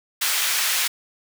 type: high-pass noise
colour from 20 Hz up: pink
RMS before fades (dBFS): -22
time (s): 0.21-0.88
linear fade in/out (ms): 10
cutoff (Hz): 1800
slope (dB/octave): 12
effects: none